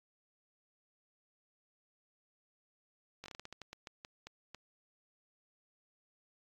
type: slowing click train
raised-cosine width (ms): 0.2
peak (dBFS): -29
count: 14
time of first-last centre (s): 3.24-4.546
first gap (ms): 19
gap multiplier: 1.25
effects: AAC 48 kbps